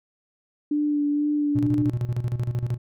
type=tone with vibrato; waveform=sine; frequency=293.7 Hz; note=D4; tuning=in tune; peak=-20 dBFS; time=0.71-1.9 s; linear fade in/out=5 ms; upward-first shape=sine; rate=2.1 Hz; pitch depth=18 cents each way
type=tone with tremolo; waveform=triangle; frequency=120.7 Hz; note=B2; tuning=39 cents flat; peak=-19 dBFS; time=1.55-2.78 s; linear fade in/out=10 ms; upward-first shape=square; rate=13 Hz; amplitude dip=70%
effects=none